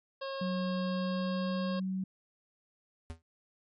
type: harmonic tone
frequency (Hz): 542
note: C#5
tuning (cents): -39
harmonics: 1 / 2 / 3 / 5 / 6 / 7 / 8 / 9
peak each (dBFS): -37 / -42 / -47 / -51 / -51 / -52 / -53 / -51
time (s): 0.21-1.8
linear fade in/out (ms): 10
type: tone with pitch glide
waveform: sine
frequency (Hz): 185 to 188.67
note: F#3 to F#3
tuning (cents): 0 to +34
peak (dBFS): -31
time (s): 0.41-2.04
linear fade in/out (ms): 5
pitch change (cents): +34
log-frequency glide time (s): 0.72-1.69
type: tone with exponential decay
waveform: square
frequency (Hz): 82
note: E2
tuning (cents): -9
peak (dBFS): -35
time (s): 3.1-3.22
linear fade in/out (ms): 0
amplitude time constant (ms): 24
effects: MP3 48 kbps